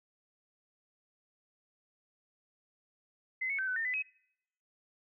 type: tone with pitch steps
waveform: sine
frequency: 2047 / 2207 / 1544 / 1507 / 1816 / 2004 / 2544 Hz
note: C7 / C#7 / G6 / F#6 / A#6 / B6 / D#7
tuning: -38 / -8 / -27 / +31 / -46 / +25 / +38 cents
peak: -31 dBFS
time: 3.41-4.026 s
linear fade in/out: 10 ms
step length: 88 ms
effects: noise-tail reverb RT60 0.8 s tail -26 dB re dry